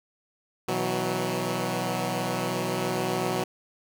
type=chord; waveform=10% pulse; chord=B suspended fourth; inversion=none; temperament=equal with one note detuned; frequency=123.47 / 162.17 / 185 Hz; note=B2 / E3 / F#3; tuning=0 / -28 / 0 cents; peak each=-23 / -24 / -21 dBFS; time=0.68-3.44 s; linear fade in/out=5 ms; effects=none